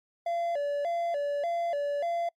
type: tone with vibrato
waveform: triangle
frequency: 627 Hz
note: D#5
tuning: 13 cents sharp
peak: -25 dBFS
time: 0.26-2.29 s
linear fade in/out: 5 ms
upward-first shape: square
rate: 1.7 Hz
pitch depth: 150 cents each way
effects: noise-tail reverb RT60 0.1 s tail -26 dB re dry + MP3 64 kbps